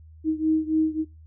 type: beating tone pair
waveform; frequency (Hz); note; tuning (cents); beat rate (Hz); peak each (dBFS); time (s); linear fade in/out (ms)
sine; 313.6 / 317.2; D#4 / D#4; +14 / +33; 3.6; -22 / -24; 0.24-1.05; 50
effects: noise-tail reverb RT60 0.2 s tail -19 dB re dry + added 79 Hz sine -45 dBFS peak until 1.26 s